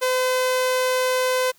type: tone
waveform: sawtooth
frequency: 510 Hz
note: C5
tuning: 44 cents flat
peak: -15 dBFS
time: 0.01-1.52 s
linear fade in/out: 20 ms
effects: white hiss -57 dBFS RMS until 1.58 s